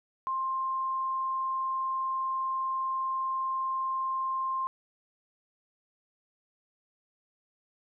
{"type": "tone", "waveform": "sine", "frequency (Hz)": 1055, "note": "C6", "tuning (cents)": 14, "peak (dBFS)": -28, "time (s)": [0.27, 4.67], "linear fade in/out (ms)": 0, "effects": []}